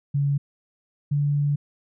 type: tone pair in turn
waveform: sine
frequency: 141.6 / 144.58 Hz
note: C#3 / D3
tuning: +37 / -27 cents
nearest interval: unison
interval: 36 cents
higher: second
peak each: -19 dBFS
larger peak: neither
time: 0.14-0.38 / 1.11-1.56 s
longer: second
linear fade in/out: 10 ms
effects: none